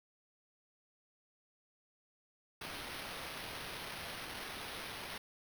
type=noise with sample-and-hold; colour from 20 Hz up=violet; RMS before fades=-45 dBFS; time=2.61-5.18 s; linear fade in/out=5 ms; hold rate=7350 Hz; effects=none